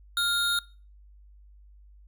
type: tone pair together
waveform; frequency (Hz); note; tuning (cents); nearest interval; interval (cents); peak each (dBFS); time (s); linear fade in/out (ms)
square; 1403 / 3724; F6 / A#7; +8 / -2; octave + perfect fourth; 1690; -28 / -26; 0.17-0.59; 2
effects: noise-tail reverb RT60 0.4 s tail -24 dB re dry + added 50 Hz sine -50 dBFS peak until 2.07 s